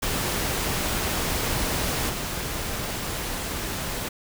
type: noise with level steps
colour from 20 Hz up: pink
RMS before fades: -26 / -30 dBFS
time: 0.02-4.09 s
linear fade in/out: 10 ms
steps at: 2.09 s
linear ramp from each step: 5 ms
effects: none